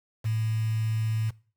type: tone with quantisation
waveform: sine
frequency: 110.6 Hz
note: A2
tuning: 9 cents sharp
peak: -24 dBFS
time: 0.24-1.31 s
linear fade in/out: 20 ms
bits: 7
effects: noise-tail reverb RT60 0.4 s tail -21 dB re dry